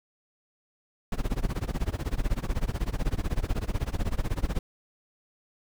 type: noise with tremolo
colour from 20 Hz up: brown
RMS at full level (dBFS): -25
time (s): 1.12-4.59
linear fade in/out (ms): 2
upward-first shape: sine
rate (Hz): 16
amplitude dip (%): 95
effects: none